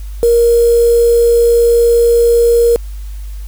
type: tone with quantisation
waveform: sine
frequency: 469.8 Hz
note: A#4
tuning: 13 cents sharp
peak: -6 dBFS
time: 0.23-2.76 s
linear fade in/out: 0 ms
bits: 4
effects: added 50 Hz sine -22 dBFS peak until 3.47 s + white hiss -44 dBFS RMS until 3.47 s